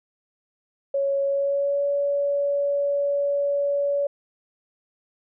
sine tone with pitch glide, 554.4 to 567.7 Hz, C#5 to C#5, 0 to +41 cents, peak -20 dBFS, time 0.94-4.07 s, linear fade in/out 5 ms, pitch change +41 cents, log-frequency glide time 1.23-1.85 s, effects none

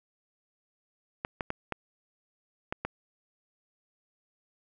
clicks, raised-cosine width 0.5 ms, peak -16 dBFS, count 6, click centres 1.249 / 1.408 / 1.504 / 1.723 / 2.725 / 2.85 s, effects none

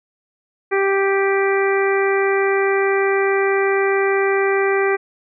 harmonic tone, 392.1 Hz, G4, in tune, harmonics 1 / 2 / 3 / 4 / 5 / 6, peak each -16 / -25 / -26 / -26 / -24 / -28 dBFS, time 0.71-4.97 s, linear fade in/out 20 ms, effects none

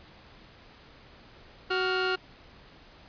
sawtooth tone pair together, 372.9 / 1408 Hz, F#4 / F6, +14 / +14 cents, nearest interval octave + major seventh, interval 2300 cents, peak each -24 / -25 dBFS, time 1.7-2.16 s, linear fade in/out 10 ms, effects pink hiss -53 dBFS RMS until 3.08 s + resampled to 11025 Hz

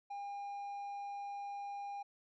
triangle tone, 806 Hz, G5, 48 cents sharp, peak -39 dBFS, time 0.1-2.03 s, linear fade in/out 10 ms, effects resampled to 16000 Hz

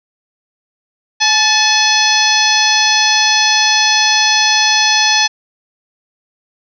harmonic tone with a mistuned harmonic, 855 Hz, A5, 50 cents flat, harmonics 1 / 2 / 3 / 4 / 5 / 6 / 7, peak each -17 / -17 / -17 / -17 / -17 / -17 / -17 dBFS, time 1.2-5.28 s, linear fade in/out 20 ms, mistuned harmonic 2, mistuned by +47 cents, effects none

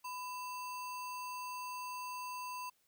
sine tone with sample-and-hold, 1000 Hz, B5, 21 cents sharp, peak -40 dBFS, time 0.04-2.7 s, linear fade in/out 10 ms, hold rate 3675 Hz, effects white hiss -75 dBFS RMS until 2.87 s

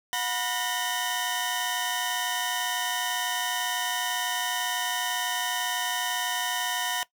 sawtooth tone cluster, 726 / 976 / 1834 / 3000 / 3108 Hz, F#5 / B5 / A#6 / F#7 / G7, -33 / -21 / -29 / +23 / -16 cents, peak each -30 / -29 / -29 / -31 / -34 dBFS, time 0.13-7.03 s, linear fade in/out 0 ms, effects noise-tail reverb RT60 0.1 s tail -18 dB re dry

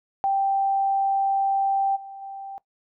sine tone with level steps, 784 Hz, G5, in tune, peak -19 / -36 / -33 dBFS, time 0.24-2.58 s, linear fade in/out 0 ms, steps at 1.95 / 2.21 s, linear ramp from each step 20 ms, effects noise-tail reverb RT60 0.1 s tail -19 dB re dry

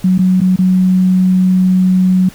sine tone with dropouts, 185 Hz, F#3, in tune, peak -7 dBFS, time 0.04-2.29 s, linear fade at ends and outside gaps 5 ms, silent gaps 0.18-0.19 / 0.405-0.414 / 0.561-0.588 s, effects pink hiss -38 dBFS RMS until 2.34 s

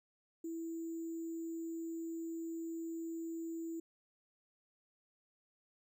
sine tone with sample-and-hold, 329.6 Hz, E4, in tune, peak -39 dBFS, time 0.44-3.8 s, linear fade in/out 5 ms, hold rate 7350 Hz, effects none

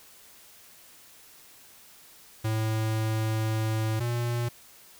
square tone pair in turn, 110 / 119.4 Hz, A2 / A#2, 0 / +42 cents, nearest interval minor second, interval 142 cents, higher second, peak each -26 / -27 dBFS, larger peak first, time 2.44-4 / 4-4.49 s, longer first, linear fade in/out 10 ms, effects white hiss -53 dBFS RMS until 4.99 s

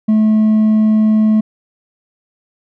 sine tone with hard clipping, 216.3 Hz, A3, 29 cents flat, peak -9 dBFS, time 0.08-1.41 s, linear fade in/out 10 ms, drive 2 dB, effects none

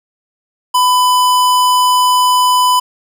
square tone, 1000 Hz, B5, 21 cents sharp, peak -9 dBFS, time 0.74-2.8 s, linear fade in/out 10 ms, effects 8-bit

